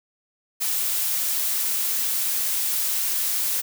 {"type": "noise", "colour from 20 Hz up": "blue", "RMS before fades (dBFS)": -24, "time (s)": [0.6, 3.62], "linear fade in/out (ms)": 20, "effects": []}